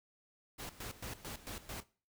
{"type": "noise with tremolo", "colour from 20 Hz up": "pink", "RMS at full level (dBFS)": -44, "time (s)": [0.58, 1.84], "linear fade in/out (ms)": 20, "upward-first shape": "square", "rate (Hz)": 4.5, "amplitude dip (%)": 80, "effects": ["noise-tail reverb RT60 0.4 s tail -21 dB re dry"]}